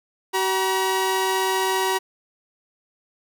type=tone pair together; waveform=sawtooth; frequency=379.2 / 955.5 Hz; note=F#4 / A#5; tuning=+43 / +43 cents; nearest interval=octave + major third; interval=1600 cents; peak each=-19 dBFS; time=0.33-1.99 s; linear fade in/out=20 ms; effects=none